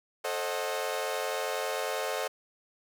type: chord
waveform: sawtooth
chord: A diminished seventh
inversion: none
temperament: equal with one note detuned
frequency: 440 / 532.7 / 622.3 / 740 Hz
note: A4 / C5 / Eb5 / Gb5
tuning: 0 / +31 / 0 / 0 cents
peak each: -32 / -31 / -32 / -34 dBFS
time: 0.24-2.28 s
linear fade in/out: 10 ms
effects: none